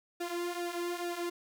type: tone with flanger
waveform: sawtooth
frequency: 348.4 Hz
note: F4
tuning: 4 cents flat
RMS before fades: -36 dBFS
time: 0.2-1.3 s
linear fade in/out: 10 ms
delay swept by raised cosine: 1.9 to 4.5 ms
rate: 2.3 Hz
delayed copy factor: -0.7
effects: none